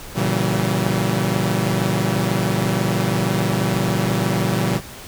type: chord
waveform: sawtooth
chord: A# diminished seventh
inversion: none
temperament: equal with one note detuned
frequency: 116.54 / 138.59 / 164.81 / 190.97 Hz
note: A#2 / C#3 / E3 / G3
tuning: 0 / 0 / 0 / -45 cents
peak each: -19 / -21 / -20 / -18 dBFS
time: 0.14-4.81 s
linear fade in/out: 50 ms
effects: pink hiss -37 dBFS RMS until 5.07 s